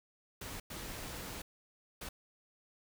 pink noise bursts at uneven times, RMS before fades -44 dBFS, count 3, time 0.41-0.6 / 0.7-1.42 / 2.01-2.09 s, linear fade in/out 5 ms, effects none

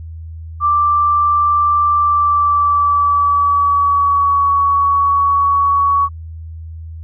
sine tone with pitch glide, 1176 to 1122.9 Hz, D6 to C#6, +2 to +22 cents, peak -10 dBFS, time 0.6-6.09 s, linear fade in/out 50 ms, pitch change -80 cents, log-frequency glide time 1.95-4.5 s, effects added 81 Hz sine -27 dBFS peak until 7.03 s

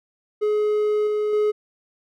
triangle tone with level steps, 422.1 Hz, G#4, 28 cents sharp, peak -16 / -18 / -15 dBFS, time 0.41-1.52 s, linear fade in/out 20 ms, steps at 1.07 / 1.33 s, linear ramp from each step 2 ms, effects none

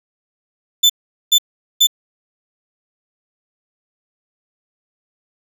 35% pulse tone bursts, 3520 Hz, A7, in tune, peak -6 dBFS, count 3, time 0.83-1.871 s, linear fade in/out 10 ms, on 67 ms, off 420 ms, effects none

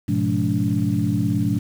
sine tone cluster, 105.1 / 123.8 / 173.5 / 209.9 / 287.9 Hz, G#2 / B2 / F3 / G#3 / D4, +21 / +5 / -11 / +19 / -34 cents, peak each -24 dBFS, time 0.08-1.59 s, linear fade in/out 10 ms, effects tanh soft clip ceiling -7 dBFS + 7-bit

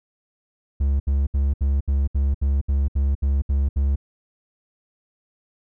triangle tone bursts, 69.3 Hz, C#2, in tune, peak -15 dBFS, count 12, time 0.8-3.959 s, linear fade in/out 10 ms, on 200 ms, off 69 ms, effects none

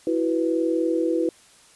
sine chord, E suspended second, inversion none, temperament equal, 329.6 / 370 / 493.9 Hz, E4 / F#4 / B4, 0 / 0 / 0 cents, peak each -22 / -27 / -25 dBFS, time 0.07-1.29 s, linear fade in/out 2 ms, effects white hiss -53 dBFS RMS until 1.75 s + resampled to 24000 Hz

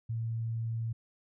sine tone, 114 Hz, A#2, 38 cents flat, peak -31 dBFS, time 0.09-0.93 s, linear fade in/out 10 ms, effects none

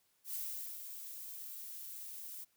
violet noise with ADSR envelope, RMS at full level -40 dBFS, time 0.24-2.45 s, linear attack 93 ms, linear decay 450 ms, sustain -7 dB, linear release 18 ms, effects white hiss -75 dBFS RMS until 2.56 s

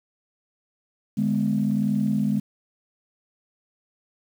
sine chord, G# diminished, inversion second, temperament just, 149.51 / 207.7 / 249.2 Hz, D3 / G#3 / B3, +31 / 0 / +16 cents, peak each -27 / -21 / -26 dBFS, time 1.17-2.4 s, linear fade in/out 10 ms, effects tanh soft clip ceiling -12 dBFS + 8-bit

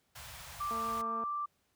pink band-stop noise, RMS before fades -47 dBFS, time 0.15-1.02 s, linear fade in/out 10 ms, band 130 to 690 Hz, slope 24 dB/octave
sine tone, 1174.7 Hz, D6, in tune, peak -33 dBFS, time 0.6-1.46 s, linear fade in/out 10 ms
click train, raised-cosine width 1 ms, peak -31 dBFS, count 120, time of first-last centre 0.71-1.237 s, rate 226 Hz
effects pink hiss -75 dBFS RMS until 1.75 s + high-pass 60 Hz 12 dB/octave

